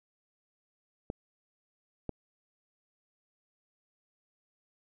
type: clicks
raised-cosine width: 2 ms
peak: -21 dBFS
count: 2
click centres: 1.101 / 2.093 s
effects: none